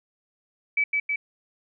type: tone with echo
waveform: sine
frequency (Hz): 2296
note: D7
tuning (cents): -40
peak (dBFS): -19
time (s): 0.77-0.84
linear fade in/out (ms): 5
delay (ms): 160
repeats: 2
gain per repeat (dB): -2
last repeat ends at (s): 1.16
effects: none